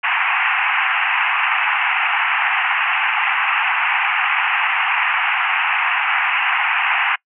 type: band-pass noise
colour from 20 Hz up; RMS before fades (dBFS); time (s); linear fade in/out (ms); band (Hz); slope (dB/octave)
white; -18; 0.03-7.16; 10; 750 to 2800; 96
effects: noise-tail reverb RT60 0.1 s tail -25 dB re dry